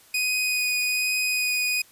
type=tone with vibrato; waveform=sawtooth; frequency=2489 Hz; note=D#7; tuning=in tune; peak=-19 dBFS; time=0.14-1.82 s; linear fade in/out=5 ms; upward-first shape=sine; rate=1.2 Hz; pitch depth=9 cents each way; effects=white hiss -54 dBFS RMS until 1.91 s + resampled to 32000 Hz